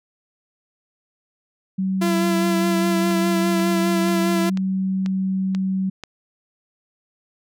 sine tone, 190 Hz, F#3, 46 cents sharp, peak -19 dBFS, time 1.78-5.9 s, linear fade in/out 10 ms
sawtooth tone with vibrato, 337.7 Hz, E4, 42 cents sharp, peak -16 dBFS, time 2.01-4.5 s, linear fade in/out 10 ms, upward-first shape sine, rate 4.9 Hz, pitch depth 21 cents each way
click train, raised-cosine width 0.2 ms, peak -16 dBFS, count 7, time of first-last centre 3.11-6.037 s, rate 2.05 Hz
effects none

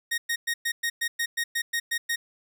sawtooth tone bursts, 1864.7 Hz, A#6, in tune, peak -21 dBFS, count 12, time 0.11-2.16 s, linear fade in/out 10 ms, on 70 ms, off 110 ms, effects none

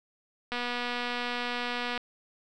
click train, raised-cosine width 0.3 ms, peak -17 dBFS, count 355, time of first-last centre 0.52-1.977 s, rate 243 Hz, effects none

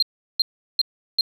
sine tone bursts, 4186 Hz, C8, in tune, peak -13 dBFS, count 4, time 0-1.21 s, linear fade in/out 2 ms, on 25 ms, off 370 ms, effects tanh soft clip ceiling -11 dBFS

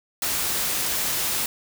white noise, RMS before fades -25 dBFS, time 0.22-1.46 s, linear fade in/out 2 ms, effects none

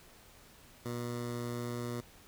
15% pulse tone with notch filter, 120.1 Hz, B2, 48 cents flat, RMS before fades -38 dBFS, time 0.85-2.01 s, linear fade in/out 10 ms, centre 2600 Hz, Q 1.8, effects pink hiss -58 dBFS RMS until 2.27 s

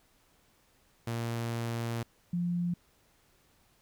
sawtooth / sine tone pair in turn, 116.54 / 174.61 Hz, A#2 / F3, 0 / 0 cents, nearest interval perfect fifth, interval 700 cents, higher second, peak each -28 dBFS, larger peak neither, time 1.07-2.03 / 2.33-2.74 s, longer first, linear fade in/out 5 ms, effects pink hiss -67 dBFS RMS until 3.81 s

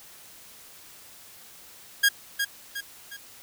sawtooth tone with echo, 1631 Hz, G#6, 32 cents flat, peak -13 dBFS, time 2.03-2.09 s, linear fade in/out 10 ms, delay 360 ms, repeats 3, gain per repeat -7 dB, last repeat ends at 3.17 s, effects white hiss -49 dBFS RMS until 3.42 s

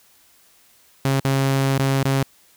sawtooth tone with dropouts, 135.7 Hz, C#3, 36 cents flat, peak -13 dBFS, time 1.05-2.23 s, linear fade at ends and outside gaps 2 ms, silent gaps 1.2-1.248 / 1.782-1.794 / 2.032-2.052 s, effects white hiss -55 dBFS RMS until 2.56 s

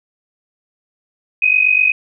sine tone pair together, 2491 / 2539 Hz, D#7 / D#7, +1 / +34 cents, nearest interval unison, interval 33 cents, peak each -13 dBFS, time 1.42-1.92 s, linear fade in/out 5 ms, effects none

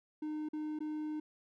triangle tone with dropouts, 305.7 Hz, D#4, 30 cents flat, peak -34 dBFS, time 0.22-1.2 s, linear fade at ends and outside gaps 5 ms, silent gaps 0.488-0.532 / 0.79-0.804 s, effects none

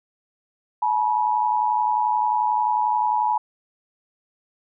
sine tone pair together, 856 / 967.3 Hz, A5 / B5, -48 / -36 cents, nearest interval major second, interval 212 cents, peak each -21 dBFS, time 0.82-3.38 s, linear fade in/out 5 ms, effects none

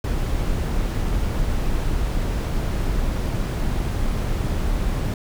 brown noise, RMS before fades -22 dBFS, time 0.04-5.14 s, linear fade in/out 2 ms, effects none

